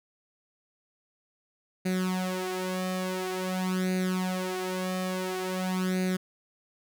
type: tone with flanger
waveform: sawtooth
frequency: 185 Hz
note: F#3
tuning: in tune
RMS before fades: -30 dBFS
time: 1.85-6.17 s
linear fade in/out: 10 ms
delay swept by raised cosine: 0.46 to 3.76 ms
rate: 0.48 Hz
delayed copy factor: +0.8
effects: none